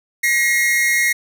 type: tone pair together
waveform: 45% pulse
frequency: 1907 / 2142 Hz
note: A#6 / C7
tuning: +39 / +40 cents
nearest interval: major second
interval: 201 cents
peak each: -17 dBFS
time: 0.23-1.13 s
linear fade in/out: 10 ms
effects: none